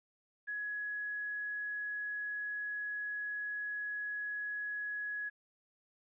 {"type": "tone with quantisation", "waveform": "sine", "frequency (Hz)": 1679, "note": "G#6", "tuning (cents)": 18, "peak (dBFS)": -36, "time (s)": [0.47, 5.3], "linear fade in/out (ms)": 20, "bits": 11, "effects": ["resampled to 8000 Hz"]}